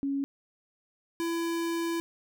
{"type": "tone pair in turn", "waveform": ["sine", "square"], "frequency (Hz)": [277.2, 335], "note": ["C#4", "E4"], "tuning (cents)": [0, 28], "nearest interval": "minor third", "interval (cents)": 328, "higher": "second", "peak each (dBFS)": [-27, -29], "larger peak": "first", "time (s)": [[0.03, 0.24], [1.2, 2]], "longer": "second", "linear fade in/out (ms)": 0, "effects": []}